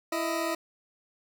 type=tone pair together; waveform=20% pulse; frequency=332 / 626.7 Hz; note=E4 / D#5; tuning=+12 / +12 cents; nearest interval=major seventh; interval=1100 cents; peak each=-25 / -27 dBFS; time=0.12-0.55 s; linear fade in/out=5 ms; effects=none